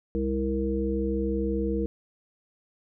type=harmonic tone with a mistuned harmonic; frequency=66.6 Hz; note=C2; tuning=31 cents sharp; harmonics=1 / 3 / 5 / 7; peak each=-30 / -30 / -30 / -30 dBFS; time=0.15-1.86 s; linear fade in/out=0 ms; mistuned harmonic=5; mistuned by=-34 cents; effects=none